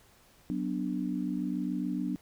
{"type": "chord", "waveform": "sine", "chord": "B minor", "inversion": "second", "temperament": "equal with one note detuned", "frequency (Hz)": [186.18, 246.9, 293.7], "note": ["F#3", "B3", "D4"], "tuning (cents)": [11, 0, 0], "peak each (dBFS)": -34, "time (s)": [0.5, 2.16], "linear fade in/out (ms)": 0, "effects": ["pink hiss -61 dBFS RMS until 2.21 s"]}